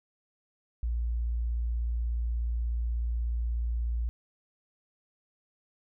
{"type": "tone", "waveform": "sine", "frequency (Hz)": 58.27, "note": "A#1", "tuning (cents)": 0, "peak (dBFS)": -27, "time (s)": [0.83, 4.09], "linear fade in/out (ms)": 0, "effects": []}